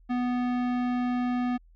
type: tone with tanh clipping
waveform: sine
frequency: 246.9 Hz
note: B3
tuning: in tune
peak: -27 dBFS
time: 0.09-1.58 s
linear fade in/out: 20 ms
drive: 18 dB
effects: added 41 Hz sine -53 dBFS peak until 1.75 s